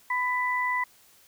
sine tone pair together, 1000 / 1985.6 Hz, B5 / B6, +21 / +9 cents, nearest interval octave, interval 1188 cents, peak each -27 dBFS, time 0.1-0.84 s, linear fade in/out 5 ms, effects white hiss -58 dBFS RMS until 1.27 s

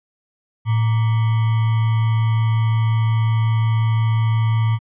sine tone with sample-and-hold, 111.8 Hz, A2, 28 cents sharp, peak -14 dBFS, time 0.65-4.79 s, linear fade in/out 50 ms, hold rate 1050 Hz, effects resampled to 8000 Hz

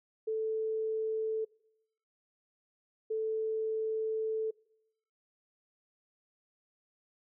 sine tone bursts at uneven times, 439.7 Hz, A4, 1 cent flat, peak -30 dBFS, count 2, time 0.27-1.45 / 3.1-4.51 s, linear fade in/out 10 ms, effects noise-tail reverb RT60 0.8 s tail -24 dB re dry

